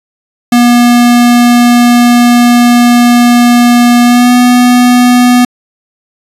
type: tone with pitch glide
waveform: square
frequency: 240.9 to 246.1 Hz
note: B3 to B3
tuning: -43 to -6 cents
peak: -3 dBFS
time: 0.52-5.45 s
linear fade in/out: 5 ms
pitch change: +37 cents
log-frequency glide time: 4.03-4.32 s
effects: resampled to 32000 Hz